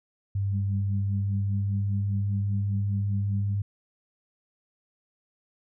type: tone with pitch glide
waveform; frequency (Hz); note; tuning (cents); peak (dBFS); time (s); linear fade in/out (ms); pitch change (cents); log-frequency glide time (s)
sine; 99 to 101.08; G2 to G#2; +18 to -46; -24; 0.35-3.62; 5; +36; 0.71-2.42
type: tone with tremolo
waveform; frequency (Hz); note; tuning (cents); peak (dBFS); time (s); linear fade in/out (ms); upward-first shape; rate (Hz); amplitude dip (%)
sine; 197.7; G3; +15; -30; 0.51-3.56; 50; sine; 5; 90
effects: none